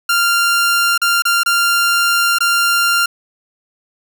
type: tone with dropouts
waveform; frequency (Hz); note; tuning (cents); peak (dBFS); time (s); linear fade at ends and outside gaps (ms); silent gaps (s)
sawtooth; 1391; F6; -7; -8; 0.09-3.06; 5; 0.978-1.016 / 1.222-1.252 / 1.434-1.46 / 2.386-2.405
effects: none